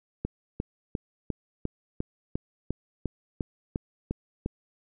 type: click train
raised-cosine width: 3 ms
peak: -16 dBFS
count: 13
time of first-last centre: 0.25-4.461 s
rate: 2.85 Hz
effects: none